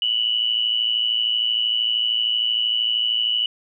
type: tone with amplitude modulation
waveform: sine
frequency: 2954 Hz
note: F#7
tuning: 3 cents flat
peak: -15 dBFS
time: 0.02-3.46 s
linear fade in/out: 2 ms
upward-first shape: sine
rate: 113 Hz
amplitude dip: 70%
effects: none